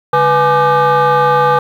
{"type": "tone with frequency modulation", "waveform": "sine", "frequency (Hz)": 842, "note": "G#5", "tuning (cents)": 24, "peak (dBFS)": -5, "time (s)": [0.13, 1.59], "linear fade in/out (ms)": 5, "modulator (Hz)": 349, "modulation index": 1.4, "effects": ["tanh soft clip ceiling -7 dBFS", "7-bit"]}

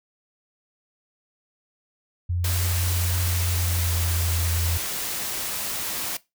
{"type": "tone with pitch glide", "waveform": "sine", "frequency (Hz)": [88, 84.46], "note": ["F2", "E2"], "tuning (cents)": [14, 43], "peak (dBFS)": -22, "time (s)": [2.29, 4.78], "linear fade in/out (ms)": 10, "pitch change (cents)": -71, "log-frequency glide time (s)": [3.24, 4.35]}
{"type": "noise", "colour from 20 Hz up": "white", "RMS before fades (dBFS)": -29, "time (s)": [2.44, 6.17], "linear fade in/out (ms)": 5}
{"effects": ["noise-tail reverb RT60 0.2 s tail -19 dB re dry"]}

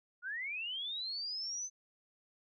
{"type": "linear sweep", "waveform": "sine", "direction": "up", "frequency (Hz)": [1396.9, 6200], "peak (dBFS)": -37, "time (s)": [0.22, 1.7], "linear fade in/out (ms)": 50, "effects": []}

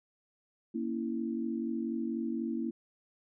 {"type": "chord", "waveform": "sine", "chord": "A# diminished", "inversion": "none", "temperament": "equal", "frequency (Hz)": [233.1, 277.2, 329.6], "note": ["A#3", "C#4", "E4"], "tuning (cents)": [0, 0, 0], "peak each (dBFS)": [-34, -39, -36], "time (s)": [0.74, 2.71], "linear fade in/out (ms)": 10, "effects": []}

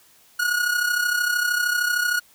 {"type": "tone with amplitude modulation", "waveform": "45% pulse", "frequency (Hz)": 1449, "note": "F#6", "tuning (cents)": -37, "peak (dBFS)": -17, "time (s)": [0.39, 2.2], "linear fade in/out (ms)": 10, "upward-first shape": "sine", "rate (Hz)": 33.1, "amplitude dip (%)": 60, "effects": ["white hiss -55 dBFS RMS until 2.34 s"]}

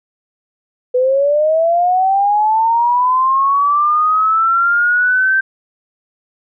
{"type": "linear sweep", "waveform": "sine", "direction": "up", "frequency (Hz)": [493.9, 1566], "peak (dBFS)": -10, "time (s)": [0.94, 5.41], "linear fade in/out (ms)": 10, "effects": []}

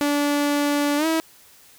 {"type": "tone with pitch glide", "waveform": "sawtooth", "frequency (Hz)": [289.5, 323.1], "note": ["D4", "E4"], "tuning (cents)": [-25, -35], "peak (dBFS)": -15, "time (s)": [0.01, 1.2], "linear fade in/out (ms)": 0, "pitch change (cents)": 190, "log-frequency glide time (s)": [0.97, 1.06], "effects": ["white hiss -51 dBFS RMS until 1.78 s"]}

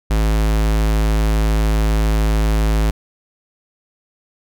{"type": "tone", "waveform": "square", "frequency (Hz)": 53.6, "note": "A1", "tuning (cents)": -45, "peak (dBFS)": -14, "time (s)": [0.1, 2.91], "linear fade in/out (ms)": 10, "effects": []}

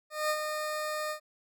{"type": "tone with ADSR envelope", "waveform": "20% pulse", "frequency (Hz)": 611, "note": "D#5", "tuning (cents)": -32, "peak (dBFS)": -21, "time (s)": [0.1, 1.2], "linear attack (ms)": 200, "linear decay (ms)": 60, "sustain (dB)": -6, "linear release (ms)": 94, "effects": []}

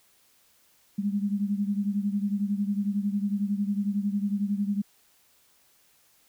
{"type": "beating tone pair", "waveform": "sine", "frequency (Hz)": [200, 211], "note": ["G3", "G#3"], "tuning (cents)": [35, 28], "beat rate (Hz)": 11, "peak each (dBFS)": [-26, -30], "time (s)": [0.98, 4.82], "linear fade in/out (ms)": 10, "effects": ["white hiss -63 dBFS RMS until 6.28 s"]}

